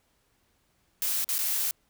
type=noise with dropouts; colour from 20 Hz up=blue; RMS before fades=-28 dBFS; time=1.02-1.71 s; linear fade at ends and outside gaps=1 ms; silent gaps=1.244-1.289 / 1.382-1.389 s; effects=pink hiss -70 dBFS RMS until 1.89 s